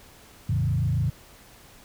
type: tone with frequency modulation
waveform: sine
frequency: 119.2 Hz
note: A#2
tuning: 39 cents sharp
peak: -21 dBFS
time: 0.49-1.1 s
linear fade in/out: 5 ms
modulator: 27 Hz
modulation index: 1.4
effects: pink hiss -51 dBFS RMS until 1.84 s